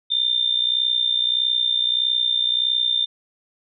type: tone with amplitude modulation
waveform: sine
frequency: 3600 Hz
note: A7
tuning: 39 cents sharp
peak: -14 dBFS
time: 0.1-3.06 s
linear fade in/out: 20 ms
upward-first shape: sine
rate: 61.6 Hz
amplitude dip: 80%
effects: none